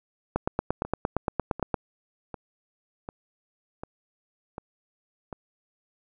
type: two click trains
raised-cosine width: 1 ms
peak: -21 / -10 dBFS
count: 7 / 13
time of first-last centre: 0.85-5.328 / 0.36-1.742 s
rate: 1.34 / 8.68 Hz
effects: none